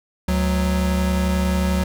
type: tone pair together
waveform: square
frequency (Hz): 72.11 / 185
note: D2 / F#3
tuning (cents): -31 / 0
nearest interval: octave + major third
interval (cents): 1631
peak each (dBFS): -21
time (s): 0.28-1.84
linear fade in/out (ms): 5
effects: none